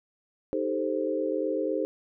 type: chord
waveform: sine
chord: A half-diminished seventh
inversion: second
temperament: equal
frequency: 311.1 / 392 / 440 / 523.3 Hz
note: Eb4 / G4 / A4 / C5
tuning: 0 / 0 / 0 / 0 cents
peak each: -31 / -32 / -32 / -30 dBFS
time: 0.53-1.85 s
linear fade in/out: 0 ms
effects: none